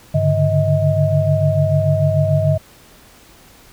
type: tone cluster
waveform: sine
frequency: 100.3 / 142.7 / 149.5 / 634 Hz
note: G2 / D3 / D3 / D#5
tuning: +40 / -49 / +31 / +32 cents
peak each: -18 dBFS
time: 0.14-2.58 s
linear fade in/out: 10 ms
effects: pink hiss -46 dBFS RMS until 3.72 s